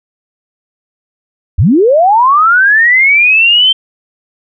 sine linear sweep, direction up, 60.3 to 3136 Hz, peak -4 dBFS, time 1.58-3.73 s, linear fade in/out 10 ms, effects none

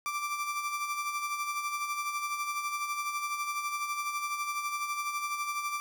30% pulse tone with tremolo, 1174.7 Hz, D6, in tune, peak -27 dBFS, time 0.06-5.8 s, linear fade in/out 0 ms, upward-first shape sine, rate 12 Hz, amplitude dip 50%, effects none

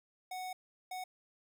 square tone bursts at uneven times, 740 Hz, F#5, in tune, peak -40 dBFS, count 2, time 0.31-0.53 / 0.91-1.04 s, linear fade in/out 5 ms, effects none

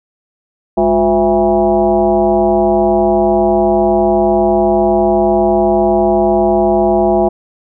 sine tone with frequency modulation, 511 Hz, C5, 41 cents flat, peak -8 dBFS, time 0.77-7.29 s, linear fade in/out 10 ms, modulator 152 Hz, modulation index 2, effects none

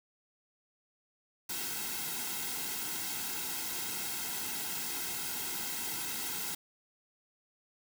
white noise with comb filter, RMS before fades -37 dBFS, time 1.49-6.55 s, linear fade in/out 5 ms, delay 1.7 ms, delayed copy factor -0.8, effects none

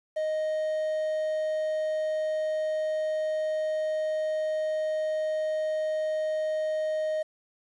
triangle tone with quantisation, 622.3 Hz, D#5, in tune, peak -24 dBFS, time 0.16-7.23 s, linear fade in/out 10 ms, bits 9, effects resampled to 24000 Hz

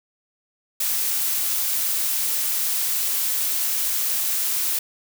blue noise, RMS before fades -23 dBFS, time 0.8-4.79 s, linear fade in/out 5 ms, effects none

